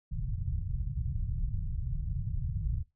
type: low-pass noise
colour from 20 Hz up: pink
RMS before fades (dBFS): -33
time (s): 0.11-2.83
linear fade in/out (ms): 10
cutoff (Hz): 150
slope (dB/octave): 48
effects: noise-tail reverb RT60 0.2 s tail -17 dB re dry